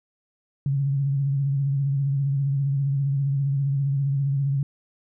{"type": "tone with vibrato", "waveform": "sine", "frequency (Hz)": 138.7, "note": "C#3", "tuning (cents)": 1, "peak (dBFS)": -20, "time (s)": [0.66, 4.63], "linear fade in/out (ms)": 2, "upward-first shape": "triangle", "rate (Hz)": 15, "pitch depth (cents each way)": 58, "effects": []}